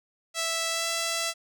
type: tone with pitch glide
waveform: 5% pulse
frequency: 659.3 to 666.2 Hz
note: E5 to E5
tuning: 0 to +18 cents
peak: -15 dBFS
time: 0.34-1.34 s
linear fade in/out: 50 ms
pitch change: +18 cents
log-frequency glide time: 0.7-0.87 s
effects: none